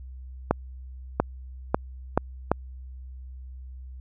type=accelerating click train; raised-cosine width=1 ms; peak=-5 dBFS; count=5; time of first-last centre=0.51-2.516 s; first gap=690 ms; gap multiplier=0.79; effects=added 64 Hz sine -38 dBFS peak until 4 s